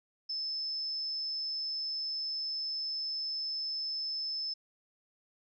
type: tone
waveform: sine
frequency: 5250 Hz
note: E8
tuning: 8 cents flat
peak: -33 dBFS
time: 0.29-4.54 s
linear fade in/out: 10 ms
effects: none